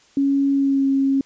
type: tone with pitch glide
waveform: sine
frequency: 277.2 to 272 Hz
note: C#4 to C#4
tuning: 0 to -33 cents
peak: -15 dBFS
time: 0.17-1.21 s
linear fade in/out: 2 ms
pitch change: -33 cents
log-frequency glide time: 0.52-0.87 s
effects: white hiss -54 dBFS RMS until 1.25 s + resampled to 16000 Hz